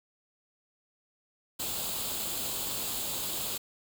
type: noise with comb filter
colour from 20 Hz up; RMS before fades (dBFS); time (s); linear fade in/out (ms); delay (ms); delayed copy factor
white; -34; 1.59-3.58; 10; 0.26; +0.6
effects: none